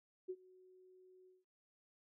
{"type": "tone with ADSR envelope", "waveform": "sine", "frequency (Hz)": 370, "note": "F#4", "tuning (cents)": 0, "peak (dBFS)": -38, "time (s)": [0.28, 1.45], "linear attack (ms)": 20, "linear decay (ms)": 54, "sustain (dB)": -23, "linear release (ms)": 180, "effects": ["noise-tail reverb RT60 0.2 s tail -24 dB re dry"]}